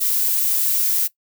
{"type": "noise", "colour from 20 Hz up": "violet", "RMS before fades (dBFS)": -19, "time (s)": [0, 1.08], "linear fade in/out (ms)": 20, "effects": ["noise-tail reverb RT60 0.1 s tail -18 dB re dry"]}